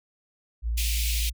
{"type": "tone", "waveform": "sine", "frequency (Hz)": 57, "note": "A#1", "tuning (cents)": -38, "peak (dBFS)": -24, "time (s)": [0.62, 1.33], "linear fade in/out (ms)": 50}
{"type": "high-pass noise", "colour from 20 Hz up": "pink", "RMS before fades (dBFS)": -31, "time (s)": [0.77, 1.3], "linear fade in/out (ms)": 10, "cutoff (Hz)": 2300, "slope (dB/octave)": 48}
{"effects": []}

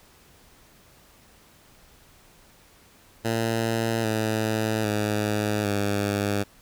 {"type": "tone with pitch steps", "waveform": "10% pulse", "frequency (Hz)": [113.8, 109.61, 105.57, 101.68], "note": ["A#2", "A2", "G#2", "G#2"], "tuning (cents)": [-41, -6, 29, -36], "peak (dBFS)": -15, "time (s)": [3.24, 6.44], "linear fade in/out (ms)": 20, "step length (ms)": 800, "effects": ["pink hiss -55 dBFS RMS until 6.61 s"]}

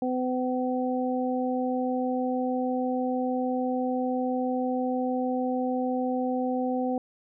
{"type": "harmonic tone", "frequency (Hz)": 253.4, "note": "B3", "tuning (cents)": 45, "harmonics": [1, 2, 3], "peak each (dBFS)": [-27, -30, -32], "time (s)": [0.02, 6.98], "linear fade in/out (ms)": 2, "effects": []}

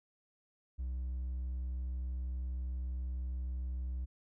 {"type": "tone with hard clipping", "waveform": "sine", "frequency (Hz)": 63.4, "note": "B1", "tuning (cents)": 46, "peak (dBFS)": -36, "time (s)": [0.78, 4.06], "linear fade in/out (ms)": 20, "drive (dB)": 2, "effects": []}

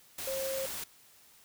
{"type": "tone in noise", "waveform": "sine", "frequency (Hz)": 535, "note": "C5", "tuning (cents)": 38, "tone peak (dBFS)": -33, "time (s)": [0.27, 0.66], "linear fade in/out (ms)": 5, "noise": "white", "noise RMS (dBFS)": -39, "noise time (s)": [0.18, 0.84], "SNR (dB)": 3, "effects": ["white hiss -60 dBFS RMS until 1.44 s"]}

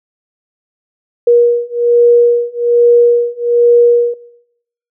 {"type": "beating tone pair", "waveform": "sine", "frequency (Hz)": [476.2, 477.4], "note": ["A#4", "A#4"], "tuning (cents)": [37, 41], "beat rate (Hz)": 1.2, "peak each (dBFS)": -10, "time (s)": [1.27, 4.14], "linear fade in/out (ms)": 5, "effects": ["noise-tail reverb RT60 0.8 s tail -20 dB re dry"]}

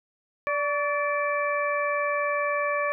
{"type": "harmonic tone with a mistuned harmonic", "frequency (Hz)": 583, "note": "D5", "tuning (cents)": -13, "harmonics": [1, 2, 3, 4], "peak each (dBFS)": [-27, -28, -31, -32], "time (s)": [0.47, 2.92], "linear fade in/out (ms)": 0, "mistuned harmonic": 2, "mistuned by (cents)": -42, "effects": []}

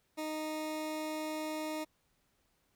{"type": "tone", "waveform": "20% pulse", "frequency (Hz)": 310, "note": "D#4", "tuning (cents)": -6, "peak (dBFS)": -31, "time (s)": [0.17, 1.85], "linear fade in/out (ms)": 20, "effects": ["pink hiss -75 dBFS RMS until 2.75 s"]}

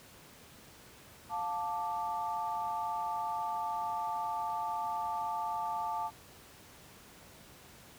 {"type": "chord", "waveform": "sine", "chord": "D minor", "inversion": "first", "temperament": "just", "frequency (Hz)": [704.8, 881, 1174.7], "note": ["F5", "A5", "D6"], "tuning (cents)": [16, 2, 0], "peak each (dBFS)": [-40, -34, -40], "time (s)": [1.29, 6.11], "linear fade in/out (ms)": 50, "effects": ["pink hiss -55 dBFS RMS until 7.98 s", "high-pass 60 Hz 12 dB/octave"]}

